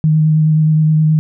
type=tone with vibrato; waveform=sine; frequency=155.56 Hz; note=D#3; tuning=in tune; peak=-8 dBFS; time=0.04-1.19 s; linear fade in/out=0 ms; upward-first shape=sine; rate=9.5 Hz; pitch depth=16 cents each way; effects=none